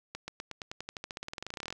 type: accelerating click train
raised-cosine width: 0.2 ms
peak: -21 dBFS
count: 27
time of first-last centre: 0.15-1.726 s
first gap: 130 ms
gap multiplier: 0.93
effects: none